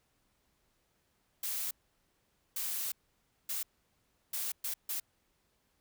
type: noise bursts at uneven times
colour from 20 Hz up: blue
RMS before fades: -36 dBFS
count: 6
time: 1.43-1.71 / 2.56-2.92 / 3.49-3.63 / 4.33-4.52 / 4.64-4.74 / 4.89-5 s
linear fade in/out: 5 ms
effects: pink hiss -75 dBFS RMS until 5.8 s